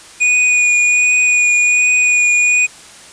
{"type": "tone with vibrato", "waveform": "square", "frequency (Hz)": 2462, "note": "D#7", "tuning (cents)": -19, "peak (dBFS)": -10, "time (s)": [0.2, 2.67], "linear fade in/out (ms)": 20, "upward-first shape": "triangle", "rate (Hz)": 1.3, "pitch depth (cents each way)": 15, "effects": ["white hiss -38 dBFS RMS until 3.12 s", "resampled to 22050 Hz"]}